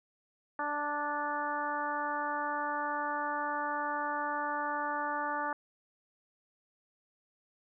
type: harmonic tone with a mistuned harmonic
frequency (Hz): 293.7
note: D4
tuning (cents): 0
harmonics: 1 / 2 / 3 / 4 / 5 / 6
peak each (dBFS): -43 / -41 / -35 / -37 / -39 / -42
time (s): 0.59-5.53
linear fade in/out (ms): 2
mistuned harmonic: 6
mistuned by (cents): -17
effects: none